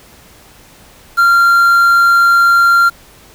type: tone with quantisation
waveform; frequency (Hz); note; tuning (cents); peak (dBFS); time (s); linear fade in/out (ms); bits
triangle; 1384; F6; -16; -4; 1.17-2.9; 20; 5
effects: pink hiss -42 dBFS RMS until 3.34 s